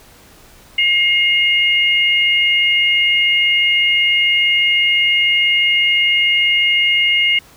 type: tone pair together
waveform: sine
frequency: 2137 / 2846 Hz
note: C7 / F7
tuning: +36 / +32 cents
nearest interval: perfect fourth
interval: 496 cents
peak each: -14 dBFS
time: 0.78-7.39 s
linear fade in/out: 5 ms
effects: pink hiss -45 dBFS RMS until 7.56 s